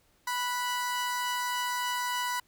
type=tone pair together; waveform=sawtooth; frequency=985 / 1475.8 Hz; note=B5 / F#6; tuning=-5 / -5 cents; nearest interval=perfect fifth; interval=700 cents; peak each=-26 / -34 dBFS; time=0.27-2.4 s; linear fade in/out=5 ms; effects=pink hiss -67 dBFS RMS until 2.47 s